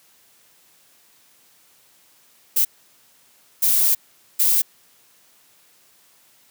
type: noise bursts at uneven times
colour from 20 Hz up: violet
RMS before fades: -17 dBFS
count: 3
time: 2.56-2.65 / 3.62-3.95 / 4.39-4.62 s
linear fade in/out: 10 ms
effects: white hiss -56 dBFS RMS until 6.5 s + high-pass 100 Hz 12 dB/octave